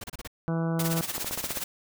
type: noise bursts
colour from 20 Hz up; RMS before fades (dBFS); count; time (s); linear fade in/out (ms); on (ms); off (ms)
pink; -38; 5; 0.01-0.275; 5; 29; 30
type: harmonic tone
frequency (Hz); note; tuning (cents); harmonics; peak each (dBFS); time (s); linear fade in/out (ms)
164.81; E3; 0; 1 / 2 / 3 / 4 / 5 / 6 / 7 / 8 / 9; -26 / -34 / -36 / -38 / -42 / -44 / -44 / -46 / -44; 0.48-1.01; 0
type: noise with tremolo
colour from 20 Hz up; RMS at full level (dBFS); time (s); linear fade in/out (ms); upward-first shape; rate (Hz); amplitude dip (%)
white; -30; 0.79-1.64; 5; sine; 17; 75
type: click train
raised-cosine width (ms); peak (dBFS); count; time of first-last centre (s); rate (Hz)
1; -21; 7; 1.18-1.572; 15.3
effects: none